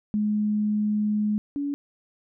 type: tone pair in turn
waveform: sine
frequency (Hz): 210.5 / 284.7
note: G#3 / C#4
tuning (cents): +24 / +46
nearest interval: perfect fourth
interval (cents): 522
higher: second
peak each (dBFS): -21 / -25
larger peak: first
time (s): 0.14-1.38 / 1.56-1.74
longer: first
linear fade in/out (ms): 0
effects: none